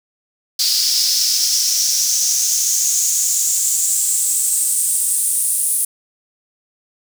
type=noise with high-pass filter sweep; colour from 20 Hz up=pink; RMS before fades=-17 dBFS; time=0.59-5.85 s; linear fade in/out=5 ms; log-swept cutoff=4800 to 9800 Hz; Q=5; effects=none